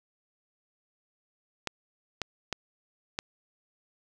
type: clicks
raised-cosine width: 0.2 ms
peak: -13 dBFS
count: 4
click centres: 1.673 / 2.217 / 2.527 / 3.189 s
effects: none